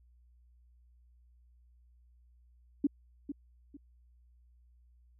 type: tone with echo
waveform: sine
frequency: 284.3 Hz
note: C#4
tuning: 44 cents sharp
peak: -23 dBFS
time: 2.84-2.87 s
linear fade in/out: 5 ms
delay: 450 ms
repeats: 2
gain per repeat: -11 dB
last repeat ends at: 3.77 s
effects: added 60 Hz sine -60 dBFS peak until 5.19 s